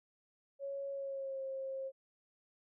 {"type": "tone with pitch glide", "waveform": "sine", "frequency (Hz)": [554.4, 534.9], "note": ["C#5", "C5"], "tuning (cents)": [0, 38], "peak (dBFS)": -38, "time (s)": [0.59, 1.92], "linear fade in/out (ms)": 50, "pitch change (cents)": -62, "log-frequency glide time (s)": [0.91, 1.42], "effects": []}